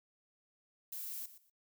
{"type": "noise with echo", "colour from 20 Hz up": "violet", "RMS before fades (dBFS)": -43, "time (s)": [0.92, 1.26], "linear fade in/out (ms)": 5, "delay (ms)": 120, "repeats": 2, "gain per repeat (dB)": -14, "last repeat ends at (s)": 1.5, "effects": ["noise-tail reverb RT60 0.1 s tail -22 dB re dry"]}